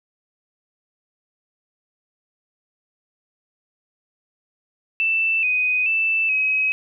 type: tone with pitch steps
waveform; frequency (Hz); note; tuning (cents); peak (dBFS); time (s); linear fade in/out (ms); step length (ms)
sine; 2657 / 2499 / 2647 / 2545; E7 / D#7 / E7 / D#7; +13 / +7 / +7 / +39; -17; 5-6.72; 0; 430
effects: none